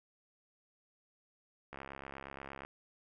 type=click train; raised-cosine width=0.5 ms; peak=-30 dBFS; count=64; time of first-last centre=1.73-2.65 s; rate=68.5 Hz; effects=none